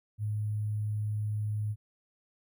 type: tone with sample-and-hold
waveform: sine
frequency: 105.8 Hz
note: G#2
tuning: 33 cents sharp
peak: -29 dBFS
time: 0.18-1.76 s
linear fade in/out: 50 ms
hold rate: 11025 Hz
effects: none